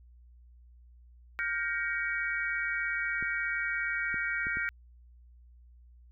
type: chord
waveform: sine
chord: G half-diminished seventh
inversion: third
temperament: just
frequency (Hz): 1411.2 / 1568 / 1881.6 / 2258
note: F6 / G6 / Bb6 / Db7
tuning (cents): +18 / 0 / +16 / +31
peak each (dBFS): -35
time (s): 1.39-4.69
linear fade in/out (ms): 0
type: clicks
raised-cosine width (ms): 3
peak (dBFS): -30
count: 4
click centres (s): 3.226 / 4.143 / 4.469 / 4.571
effects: added 60 Hz sine -53 dBFS peak until 6.11 s